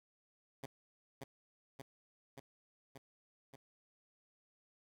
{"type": "tone with echo", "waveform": "10% pulse", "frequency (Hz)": 136, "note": "C#3", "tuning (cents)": -33, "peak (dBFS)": -35, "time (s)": [0.63, 0.66], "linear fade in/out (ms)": 5, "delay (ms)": 580, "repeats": 5, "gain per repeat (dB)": -2, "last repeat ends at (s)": 3.56, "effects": []}